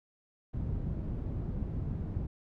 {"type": "low-pass noise", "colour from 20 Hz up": "white", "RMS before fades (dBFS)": -35, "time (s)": [0.53, 2.27], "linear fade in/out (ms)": 10, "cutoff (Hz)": 130, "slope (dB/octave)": 12, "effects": []}